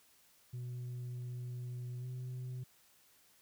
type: tone with pitch glide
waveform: sine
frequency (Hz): 123.47 to 126.58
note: B2 to B2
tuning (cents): 0 to +43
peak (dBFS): -37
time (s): 0.53-2.64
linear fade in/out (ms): 10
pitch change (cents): +43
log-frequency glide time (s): 1.99-2.05
effects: tanh soft clip ceiling -39 dBFS + white hiss -67 dBFS RMS until 3.41 s